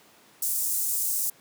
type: high-pass noise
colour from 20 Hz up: pink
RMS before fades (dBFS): -27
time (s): 0.42-1.3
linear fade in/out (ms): 5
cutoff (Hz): 7700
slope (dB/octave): 24
effects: pink hiss -56 dBFS RMS until 1.4 s + high-pass 200 Hz 12 dB/octave